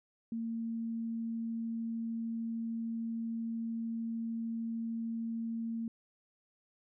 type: tone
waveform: sine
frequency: 228.3 Hz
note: A#3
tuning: 36 cents flat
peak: -34 dBFS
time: 0.32-5.88 s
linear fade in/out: 2 ms
effects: none